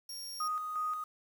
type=tone; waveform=sawtooth; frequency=5570 Hz; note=F8; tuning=5 cents flat; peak=-38 dBFS; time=0.09-0.48 s; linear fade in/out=5 ms
type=tone with tremolo; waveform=sine; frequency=1244.5 Hz; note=D#6; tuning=in tune; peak=-31 dBFS; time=0.4-1.04 s; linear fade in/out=5 ms; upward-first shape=square; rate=2.8 Hz; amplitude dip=40%
effects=9-bit